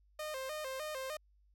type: tone with vibrato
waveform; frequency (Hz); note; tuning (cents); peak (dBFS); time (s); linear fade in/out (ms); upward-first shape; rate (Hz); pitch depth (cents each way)
sawtooth; 568; C#5; +42; -35; 0.19-1.17; 5; square; 3.3; 130
effects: added 50 Hz sine -65 dBFS peak until 1.54 s